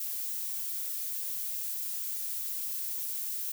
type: noise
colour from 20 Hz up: violet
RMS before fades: -35 dBFS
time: 0-3.52 s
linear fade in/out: 5 ms
effects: none